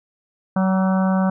harmonic tone with a mistuned harmonic, 188.9 Hz, F#3, 36 cents sharp, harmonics 1 / 3 / 4 / 5 / 6 / 7 / 8, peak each -16 / -26 / -28 / -30 / -32 / -33 / -34 dBFS, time 0.56-1.3 s, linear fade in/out 5 ms, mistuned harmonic 6, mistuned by +28 cents, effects none

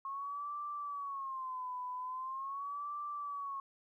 sine tone with vibrato, 1082 Hz, C#6, 42 cents flat, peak -38 dBFS, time 0.05-3.6 s, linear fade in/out 2 ms, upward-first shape sine, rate 0.42 Hz, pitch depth 140 cents each way, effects 13-bit

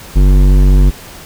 sine tone with hard clipping, 47.59 Hz, F#1, 49 cents sharp, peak -6 dBFS, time 0.15-0.91 s, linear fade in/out 20 ms, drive 13 dB, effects pink hiss -33 dBFS RMS until 1.25 s

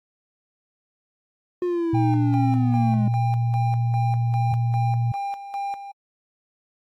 triangle linear sweep, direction down, 360 to 205 Hz, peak -19 dBFS, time 1.62-3.08 s, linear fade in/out 2 ms
sine tone, 118.4 Hz, A#2, 27 cents sharp, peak -19 dBFS, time 1.93-5.12 s, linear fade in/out 5 ms
triangle tone with tremolo, 798 Hz, G5, 31 cents sharp, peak -23 dBFS, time 1.94-5.92 s, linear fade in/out 10 ms, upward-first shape square, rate 2.5 Hz, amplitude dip 65%
effects AAC 64 kbps

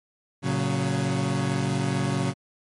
30% pulse chord, F# major, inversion first, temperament equal with one note detuned, 114.01 / 138.59 / 185 Hz, A#2 / C#3 / F#3, -38 / 0 / 0 cents, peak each -27 / -23 / -26 dBFS, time 0.42-2.34 s, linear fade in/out 50 ms, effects MP3 48 kbps

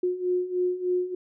sine beating tone pair, 359.2 / 362.5 Hz, F4 / F#4, +49 / -35 cents, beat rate 3.3 Hz, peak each -29 / -25 dBFS, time 0.03-1.15 s, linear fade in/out 5 ms, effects none

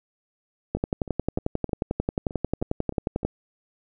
two click trains, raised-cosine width 2 ms, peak -10 / -23 dBFS, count 29 / 9, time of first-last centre 0.75-3.25 / 0.77-3.232 s, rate 11.2 / 3.25 Hz, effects none

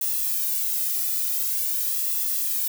violet noise with flanger, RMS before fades -25 dBFS, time 0.01-2.68 s, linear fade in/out 5 ms, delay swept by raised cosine 1.3 to 1.84 ms, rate 0.46 Hz, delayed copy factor -0.8, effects none

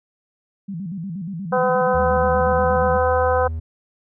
sine tone with vibrato, 180 Hz, F#3, 47 cents flat, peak -26 dBFS, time 0.68-2.98 s, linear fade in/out 10 ms, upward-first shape square, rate 8.4 Hz, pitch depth 160 cents each way
harmonic tone, 253.4 Hz, B3, 45 cents sharp, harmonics 2 / 3 / 4 / 5 / 6, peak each -18 / -22 / -24 / -26 / -28 dBFS, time 1.52-3.48 s, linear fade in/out 10 ms
triangle tone with pitch glide, 78.4 to 80.42 Hz, D#2 to E2, +14 to -42 cents, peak -22 dBFS, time 1.94-3.6 s, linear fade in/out 10 ms, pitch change +44 cents, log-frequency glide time 2.19-2.7 s
effects none

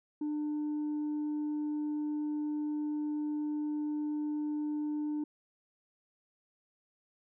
sine tone with tanh clipping, 299.3 Hz, D4, 33 cents sharp, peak -32 dBFS, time 0.21-5.24 s, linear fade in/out 5 ms, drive 1 dB, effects none

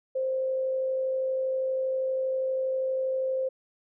sine tone with amplitude modulation, 524 Hz, C5, 2 cents sharp, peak -24 dBFS, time 0.15-3.49 s, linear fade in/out 10 ms, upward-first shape sine, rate 52.5 Hz, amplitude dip 25%, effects none

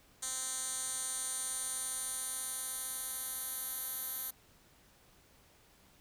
10% pulse tone with band-pass filter sweep, 259.7 Hz, C4, 13 cents flat, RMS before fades -39 dBFS, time 0.22-4.31 s, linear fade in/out 10 ms, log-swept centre 8000 to 12000 Hz, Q 4.2, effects pink hiss -64 dBFS RMS until 6 s

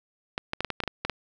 clicks, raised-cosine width 0.3 ms, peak -12 dBFS, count 10, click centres 0.379 / 0.534 / 0.606 / 0.647 / 0.703 / 0.803 / 0.837 / 0.877 / 1.05 / 1.097 s, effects none

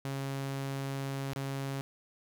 sawtooth tone with dropouts, 136.8 Hz, C#3, 23 cents flat, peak -30 dBFS, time 0.05-1.81 s, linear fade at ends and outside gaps 0 ms, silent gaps 1.333-1.361 s, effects none

